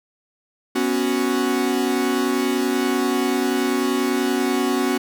45% pulse chord, B suspended second, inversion none, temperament equal, 246.9 / 277.2 / 370 Hz, B3 / C#4 / F#4, 0 / 0 / 0 cents, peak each -23 dBFS, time 0.75-4.98 s, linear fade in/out 10 ms, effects none

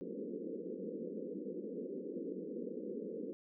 white band-pass noise, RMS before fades -43 dBFS, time 0.01-3.33 s, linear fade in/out 0 ms, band 180 to 510 Hz, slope 96 dB/octave, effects none

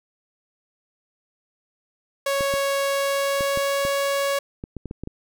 sawtooth tone with pitch glide, 554.4 to 557.9 Hz, C#5 to C#5, 0 to +11 cents, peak -17 dBFS, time 2.26-4.39 s, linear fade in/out 5 ms, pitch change +11 cents, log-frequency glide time 2.79-3.92 s
clicks, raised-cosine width 3 ms, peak -19 dBFS, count 11, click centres 2.408 / 2.539 / 3.408 / 3.574 / 3.851 / 4.639 / 4.767 / 4.857 / 4.911 / 5.036 / 5.074 s
effects none

